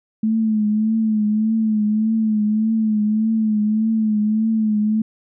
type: tone with vibrato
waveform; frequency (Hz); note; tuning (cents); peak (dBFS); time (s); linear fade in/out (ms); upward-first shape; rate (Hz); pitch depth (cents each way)
sine; 216.7; A3; -26; -15; 0.23-5.02; 5; triangle; 1.7; 61
effects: none